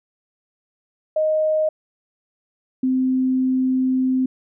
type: tone pair in turn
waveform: sine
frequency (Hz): 622.3 / 258.8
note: D#5 / C4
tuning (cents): 0 / -19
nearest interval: octave + minor third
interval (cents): 1519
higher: first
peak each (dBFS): -16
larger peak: neither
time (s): 1.16-1.69 / 2.83-4.26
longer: second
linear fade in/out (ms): 5
effects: none